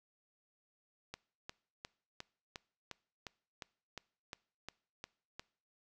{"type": "click train", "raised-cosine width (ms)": 0.2, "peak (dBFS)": -26, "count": 13, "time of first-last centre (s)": [1.14, 5.395], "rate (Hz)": 2.82, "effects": ["noise-tail reverb RT60 0.5 s tail -23 dB re dry"]}